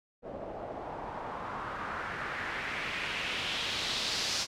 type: noise with low-pass filter sweep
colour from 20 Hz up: white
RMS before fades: -36 dBFS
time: 0.22-4.47 s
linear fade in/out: 50 ms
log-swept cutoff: 550 to 5300 Hz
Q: 2.1
effects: none